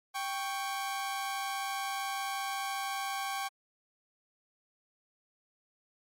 sawtooth tone pair together, 786 / 1111.6 Hz, G5 / C#6, +4 / +4 cents, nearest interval tritone, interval 600 cents, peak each -31 / -34 dBFS, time 0.14-3.49 s, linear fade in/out 20 ms, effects MP3 64 kbps

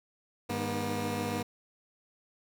15% pulse tone cluster, 101.4 / 155.5 / 240.2 Hz, G#2 / D#3 / B3, -41 / -1 / -48 cents, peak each -29 / -34 / -27 dBFS, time 0.49-1.43 s, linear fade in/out 10 ms, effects none

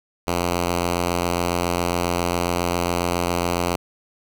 5% pulse tone, 87.31 Hz, F2, in tune, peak -9 dBFS, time 0.27-3.76 s, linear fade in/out 5 ms, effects none

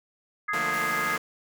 harmonic tone, 415.3 Hz, G#4, in tune, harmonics 3 / 4 / 5, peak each -29 / -30 / -31 dBFS, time 0.48-1.17 s, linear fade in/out 10 ms
5% pulse chord, Bb major seventh, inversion first, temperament equal with one note detuned, 148.8 / 174.61 / 220 / 233.1 Hz, D3 / F3 / A3 / Bb3, +23 / 0 / 0 / 0 cents, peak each -25 dBFS, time 0.53-1.18 s, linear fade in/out 5 ms
white noise, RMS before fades -42 dBFS, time 0.72-1.17 s, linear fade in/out 20 ms
effects none

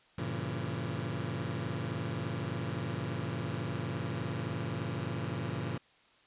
sawtooth chord, G diminished seventh, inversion none, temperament just, 98 / 117.6 / 141.12 / 169.34 Hz, G2 / Bb2 / Db3 / Fb3, 0 / +16 / +31 / +47 cents, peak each -37 / -34 / -35 / -36 dBFS, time 0.18-5.78 s, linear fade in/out 5 ms, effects white hiss -64 dBFS RMS until 6.26 s + resampled to 8000 Hz

